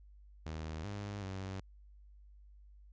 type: tone with pitch steps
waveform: sawtooth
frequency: 78.9 / 101.9 / 95.5 Hz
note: D#2 / G#2 / G2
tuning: +25 / -32 / -45 cents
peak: -36 dBFS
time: 0.46-1.6 s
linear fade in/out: 0 ms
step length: 380 ms
effects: added 50 Hz sine -55 dBFS peak until 2.92 s + resampled to 16000 Hz